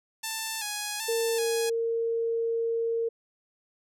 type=tone with vibrato; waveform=5% pulse; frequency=860 Hz; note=A5; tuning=40 cents flat; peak=-19 dBFS; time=0.23-1.7 s; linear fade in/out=10 ms; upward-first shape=square; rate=1.3 Hz; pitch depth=55 cents each way
type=tone; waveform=sine; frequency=459.4 Hz; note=A#4; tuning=25 cents flat; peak=-25 dBFS; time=1.08-3.09 s; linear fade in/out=10 ms
effects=none